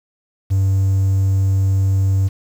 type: tone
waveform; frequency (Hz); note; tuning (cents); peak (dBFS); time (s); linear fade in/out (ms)
triangle; 96.6; G2; -25; -10; 0.5-2.29; 20
effects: tanh soft clip ceiling -6 dBFS + 7-bit